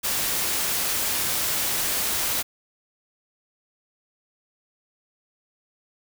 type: noise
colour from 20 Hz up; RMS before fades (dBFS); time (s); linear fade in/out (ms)
white; -25; 0.03-2.43; 20
effects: none